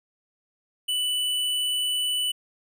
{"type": "tone", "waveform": "square", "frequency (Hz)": 2977, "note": "F#7", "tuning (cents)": 10, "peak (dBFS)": -24, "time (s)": [0.88, 2.32], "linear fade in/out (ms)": 10, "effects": []}